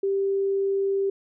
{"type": "tone", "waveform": "sine", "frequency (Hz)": 392.6, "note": "G4", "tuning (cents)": 3, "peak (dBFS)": -21, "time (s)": [0.03, 1.1], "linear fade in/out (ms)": 5, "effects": []}